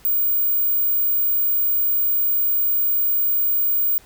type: tone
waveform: sine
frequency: 15370 Hz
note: B9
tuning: 48 cents flat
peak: -16 dBFS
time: 0.05-3.98 s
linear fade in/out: 0 ms
effects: pink hiss -50 dBFS RMS until 4.05 s